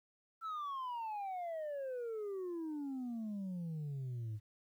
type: exponential sweep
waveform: sine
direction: down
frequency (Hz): 1348 to 103.83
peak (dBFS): -36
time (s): 0.41-4.4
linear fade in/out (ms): 50
effects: tanh soft clip ceiling -38 dBFS + 12-bit